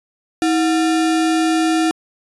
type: tone with sample-and-hold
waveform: sine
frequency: 321.1 Hz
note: E4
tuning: 45 cents flat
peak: -13 dBFS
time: 0.42-1.91 s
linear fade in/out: 0 ms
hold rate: 1050 Hz
effects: resampled to 24000 Hz